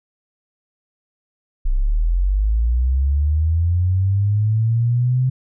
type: linear sweep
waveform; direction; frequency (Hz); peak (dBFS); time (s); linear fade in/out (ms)
sine; up; 30 to 130.3; -14; 1.65-5.3; 10
effects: none